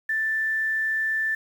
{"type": "tone with quantisation", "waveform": "sine", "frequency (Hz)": 1766, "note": "A6", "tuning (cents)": 6, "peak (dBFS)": -22, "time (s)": [0.09, 1.35], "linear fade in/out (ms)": 5, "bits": 8, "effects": []}